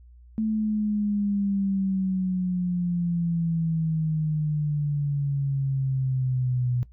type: exponential sweep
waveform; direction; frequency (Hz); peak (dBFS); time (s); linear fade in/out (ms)
sine; down; 220 to 122.5; -22; 0.38-6.83; 0
effects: noise-tail reverb RT60 0.1 s tail -18 dB re dry + added 60 Hz sine -47 dBFS peak until 6.92 s